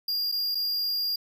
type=tone with dropouts; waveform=square; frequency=4814 Hz; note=D8; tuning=42 cents sharp; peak=-26 dBFS; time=0.08-1.16 s; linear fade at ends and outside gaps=5 ms; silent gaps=0.317-0.322 / 0.548-0.552 s; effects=none